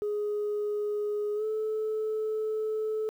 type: tone with pitch glide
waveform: sine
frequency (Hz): 416.8 to 434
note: G#4 to A4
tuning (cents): +6 to -24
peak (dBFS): -26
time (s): 0.02-3.09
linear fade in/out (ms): 0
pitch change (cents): +70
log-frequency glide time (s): 1.35-1.44
effects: tanh soft clip ceiling -25 dBFS + 10-bit